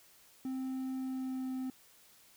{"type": "tone with pitch glide", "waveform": "triangle", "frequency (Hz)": [261.6, 259.3], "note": ["C4", "C4"], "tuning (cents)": [0, -15], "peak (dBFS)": -33, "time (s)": [0.45, 1.7], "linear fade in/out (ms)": 2, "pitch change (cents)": -15, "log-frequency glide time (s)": [0.97, 1.54], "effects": ["white hiss -62 dBFS RMS until 2.36 s"]}